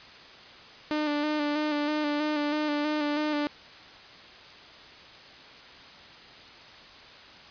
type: tone with vibrato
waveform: sawtooth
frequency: 298.3 Hz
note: D4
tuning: 27 cents sharp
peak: -22 dBFS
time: 0.91-3.47 s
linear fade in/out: 0 ms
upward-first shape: square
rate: 3.1 Hz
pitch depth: 27 cents each way
effects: white hiss -48 dBFS RMS until 7.5 s + resampled to 11025 Hz